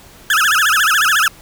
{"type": "tone with vibrato", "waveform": "35% pulse", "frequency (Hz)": 1480, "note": "F#6", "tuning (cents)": 0, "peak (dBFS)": -9, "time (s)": [0.3, 1.28], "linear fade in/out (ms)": 2, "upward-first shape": "sine", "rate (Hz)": 14, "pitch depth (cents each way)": 290, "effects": ["pink hiss -42 dBFS RMS until 1.41 s"]}